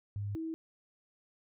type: tone pair in turn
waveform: sine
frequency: 101.8 / 323.2 Hz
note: G#2 / E4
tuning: -34 / -34 cents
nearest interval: octave + minor sixth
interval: 2000 cents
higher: second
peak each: -34 / -35 dBFS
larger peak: first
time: 0.16-0.35 / 0.35-0.54 s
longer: neither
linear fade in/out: 0 ms
effects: none